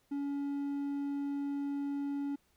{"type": "tone", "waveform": "triangle", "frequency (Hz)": 282.5, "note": "C#4", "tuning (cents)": 33, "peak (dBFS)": -31, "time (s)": [0.11, 2.36], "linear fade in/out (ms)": 10, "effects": ["pink hiss -72 dBFS RMS until 2.56 s"]}